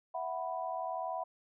sine chord, E suspended second, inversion none, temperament equal, 659.3 / 740 / 987.8 Hz, E5 / F#5 / B5, 0 / 0 / 0 cents, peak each -39 / -38 / -40 dBFS, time 0.14-1.24 s, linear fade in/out 10 ms, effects none

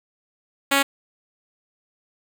5% pulse tone, 277.2 Hz, C#4, in tune, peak -5 dBFS, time 0.71-0.83 s, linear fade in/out 10 ms, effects none

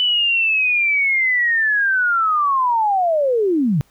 sine linear sweep, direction down, 3000 to 130 Hz, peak -14 dBFS, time 0-3.81 s, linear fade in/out 0 ms, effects pink hiss -57 dBFS RMS until 3.9 s

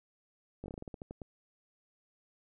slowing click train, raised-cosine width 2 ms, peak -29 dBFS, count 12, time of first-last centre 0.64-1.218 s, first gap 19 ms, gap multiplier 1.19, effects none

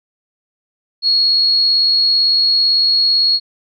sine tone with amplitude modulation, 4320 Hz, C#8, 45 cents flat, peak -9 dBFS, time 1.02-3.4 s, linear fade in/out 50 ms, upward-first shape sine, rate 77.9 Hz, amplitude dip 25%, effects none

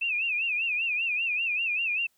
sine tone with vibrato, 2589 Hz, E7, 32 cents flat, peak -25 dBFS, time 0.01-2.07 s, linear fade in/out 10 ms, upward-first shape sine, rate 5.1 Hz, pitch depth 130 cents each way, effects white hiss -70 dBFS RMS until 2.17 s

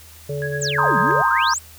harmonic tone, 143.5 Hz, D3, 40 cents flat, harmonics 1 / 3 / 4, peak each -26 / -27 / -30 dBFS, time 0.29-1.22 s, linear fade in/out 5 ms
sine tone with tremolo, 1661.2 Hz, G#6, in tune, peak -24 dBFS, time 0.42-1.11 s, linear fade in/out 0 ms, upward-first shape sine, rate 9.2 Hz, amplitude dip 85%
sine exponential two-way sweep, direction down then up, 8372 to 163.8 to 8372 Hz, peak -22 dBFS, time 0.61-1.59 s, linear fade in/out 10 ms, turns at 0.99 s
sine chord, C minor seventh, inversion third, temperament equal with one note detuned, 932.3 / 1046.5 / 1244.5 / 1585.3 Hz, Bb5 / C6 / Eb6 / G6, 0 / 0 / 0 / +19 cents, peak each -21 dBFS, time 0.78-1.54 s, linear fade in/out 5 ms
effects added 79 Hz sine -45 dBFS peak until 1.78 s + white hiss -45 dBFS RMS until 1.78 s

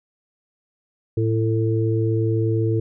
harmonic tone, 111.5 Hz, A2, 23 cents sharp, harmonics 1 / 3 / 4, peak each -19 / -24 / -25 dBFS, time 1.17-2.8 s, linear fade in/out 5 ms, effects none

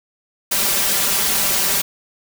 white noise with comb filter, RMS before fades -18 dBFS, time 0.51-1.82 s, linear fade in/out 10 ms, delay 5.1 ms, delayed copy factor +0.85, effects none

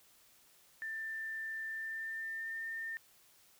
sine tone with pitch glide, 1782 to 1810 Hz, A6 to A6, +22 to +48 cents, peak -38 dBFS, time 0.82-2.97 s, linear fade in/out 0 ms, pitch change +26 cents, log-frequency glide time 1.69-2.65 s, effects white hiss -65 dBFS RMS until 3.59 s

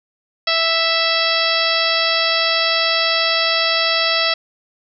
harmonic tone, 659.3 Hz, E5, in tune, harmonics 1 / 2 / 3 / 4 / 5 / 6 / 7 / 8, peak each -23 / -23 / -23 / -23 / -23 / -23 / -23 / -23 dBFS, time 0.47-4.34 s, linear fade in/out 5 ms, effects none

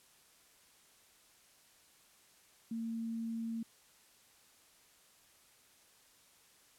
sine tone, 227.8 Hz, A#3, 40 cents flat, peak -36 dBFS, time 2.71-3.63 s, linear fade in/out 5 ms, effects white hiss -65 dBFS RMS until 6.78 s + low-pass 12000 Hz 12 dB/octave

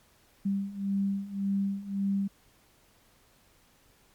sine beating tone pair, 196.3 / 198.1 Hz, G3 / G3, +3 / +18 cents, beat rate 1.8 Hz, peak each -32 / -29 dBFS, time 0.45-2.28 s, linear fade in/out 10 ms, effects pink hiss -63 dBFS RMS until 4.14 s + MP3 96 kbps

